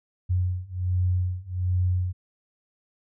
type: beating tone pair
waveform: sine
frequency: 90.1 / 91.4 Hz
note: F#2 / F#2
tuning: -45 / -21 cents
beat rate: 1.3 Hz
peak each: -26 / -25 dBFS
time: 0.29-2.13 s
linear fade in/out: 20 ms
effects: none